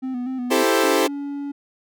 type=tone with vibrato; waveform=triangle; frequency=253.4 Hz; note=B3; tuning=45 cents sharp; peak=-22 dBFS; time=0.02-0.64 s; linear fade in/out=20 ms; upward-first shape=square; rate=4.1 Hz; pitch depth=48 cents each way
type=chord; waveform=sawtooth; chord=A minor seventh; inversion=second; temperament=equal; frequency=329.6 / 392 / 440 / 523.3 Hz; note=E4 / G4 / A4 / C5; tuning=0 / 0 / 0 / 0 cents; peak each=-18 dBFS; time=0.5-1.08 s; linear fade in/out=20 ms
type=tone; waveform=triangle; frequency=283.6 Hz; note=C#4; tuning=40 cents sharp; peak=-24 dBFS; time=0.83-1.52 s; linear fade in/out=10 ms
effects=none